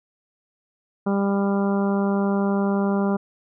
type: harmonic tone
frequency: 198.7 Hz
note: G3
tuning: 24 cents sharp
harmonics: 1 / 2 / 3 / 4 / 5 / 6 / 7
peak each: -20 / -26 / -30 / -32 / -34 / -36 / -37 dBFS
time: 1.06-3.17 s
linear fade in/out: 10 ms
effects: none